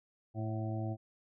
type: harmonic tone with a mistuned harmonic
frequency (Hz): 110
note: A2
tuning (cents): 0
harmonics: 1 / 2 / 3 / 5 / 6 / 7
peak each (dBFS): -35 / -43 / -42 / -49 / -46 / -47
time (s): 0.34-0.97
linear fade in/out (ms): 50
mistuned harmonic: 7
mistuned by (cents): -30
effects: none